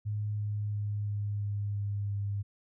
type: tone with pitch steps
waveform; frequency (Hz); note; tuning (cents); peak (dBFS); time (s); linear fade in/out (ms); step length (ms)
sine; 104.9 / 104.24 / 103.58 / 102.92 / 102.27 / 101.62 / 100.98; G#2 / G#2 / G#2 / G#2 / G#2 / G#2 / G#2; +18 / +7 / -4 / -15 / -26 / -37 / -48; -30; 0.05-2.43; 20; 340
effects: none